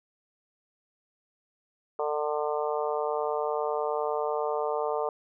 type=harmonic tone; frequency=149.8 Hz; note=D3; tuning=35 cents sharp; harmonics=3 / 4 / 5 / 6 / 7 / 8; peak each=-30 / -32 / -34 / -36 / -37 / -38 dBFS; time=1.99-5.09 s; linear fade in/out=2 ms; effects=none